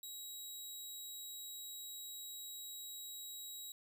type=tone; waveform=15% pulse; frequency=3848 Hz; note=B7; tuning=46 cents flat; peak=-39 dBFS; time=0.03-3.72 s; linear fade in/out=2 ms; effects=13-bit